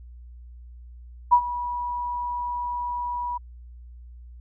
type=tone with ADSR envelope; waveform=sine; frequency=972 Hz; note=B5; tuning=28 cents flat; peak=-10 dBFS; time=1.31-3.38 s; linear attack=21 ms; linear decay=73 ms; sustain=-16 dB; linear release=11 ms; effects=added 60 Hz sine -41 dBFS peak until 4.4 s